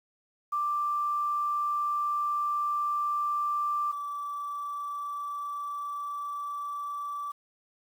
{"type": "tone pair in turn", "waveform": "sine", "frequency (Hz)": [1178, 1159.8], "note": ["D6", "D6"], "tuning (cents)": [5, -22], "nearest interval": "unison", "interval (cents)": 27, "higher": "first", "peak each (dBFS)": [-26, -32], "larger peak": "first", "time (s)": [[0.52, 3.92], [3.92, 7.32]], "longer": "neither", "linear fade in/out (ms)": 10, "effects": ["9-bit"]}